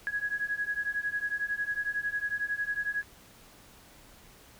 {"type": "beating tone pair", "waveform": "sine", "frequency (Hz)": [1661.2, 1672.2], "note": ["G#6", "G#6"], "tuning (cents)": [0, 11], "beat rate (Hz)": 11, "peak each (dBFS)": [-33, -32], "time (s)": [0.07, 3.03], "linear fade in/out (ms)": 0, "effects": ["pink hiss -55 dBFS RMS until 4.59 s"]}